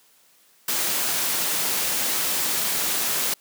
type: noise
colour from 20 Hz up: white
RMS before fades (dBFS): -24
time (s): 0.68-3.34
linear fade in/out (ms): 5
effects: white hiss -58 dBFS RMS until 3.4 s + high-pass 150 Hz 12 dB/octave